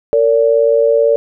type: tone pair together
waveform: sine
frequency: 456.4 / 574.5 Hz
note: A#4 / D5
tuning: -37 / -38 cents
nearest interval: major third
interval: 399 cents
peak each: -11 dBFS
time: 0.13-1.16 s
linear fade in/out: 0 ms
effects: none